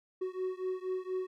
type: beating tone pair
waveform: triangle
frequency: 370 / 374.2 Hz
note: F#4 / F#4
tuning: 0 / +20 cents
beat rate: 4.2 Hz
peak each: -34 / -35 dBFS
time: 0.21-1.27 s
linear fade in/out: 10 ms
effects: none